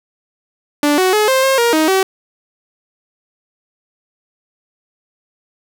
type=tone with pitch steps; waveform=sawtooth; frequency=292.6 / 372 / 424.5 / 526 / 535 / 471 / 313.8 / 381.8 Hz; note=D4 / F#4 / G#4 / C5 / C5 / A#4 / D#4 / G4; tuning=-6 / +9 / +38 / +9 / +38 / +18 / +15 / -46 cents; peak=-7 dBFS; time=0.83-2.03 s; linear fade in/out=2 ms; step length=150 ms; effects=none